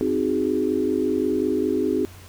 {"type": "chord", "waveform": "sine", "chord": "Ab dominant seventh", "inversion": "first", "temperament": "equal", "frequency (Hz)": [261.6, 311.1, 370, 415.3], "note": ["C4", "Eb4", "Gb4", "Ab4"], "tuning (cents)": [0, 0, 0, 0], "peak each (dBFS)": -25, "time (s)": [0.01, 2.05], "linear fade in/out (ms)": 0, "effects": ["added 91 Hz sine -43 dBFS peak until 2.28 s", "pink hiss -47 dBFS RMS until 2.28 s"]}